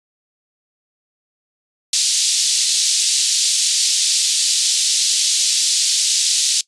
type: band-pass noise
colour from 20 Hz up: pink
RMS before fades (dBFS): -17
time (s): 1.93-6.61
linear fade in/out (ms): 2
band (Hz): 3800 to 8700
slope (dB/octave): 24
effects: noise-tail reverb RT60 0.1 s tail -21 dB re dry + resampled to 24000 Hz